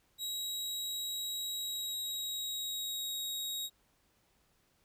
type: tone with pitch glide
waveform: sawtooth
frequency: 3839 to 3788 Hz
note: B7 to A#7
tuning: -50 to +27 cents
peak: -33 dBFS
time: 0.18-3.7 s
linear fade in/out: 50 ms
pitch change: -23 cents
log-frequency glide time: 1.56-3.16 s
effects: pink hiss -72 dBFS RMS until 4.84 s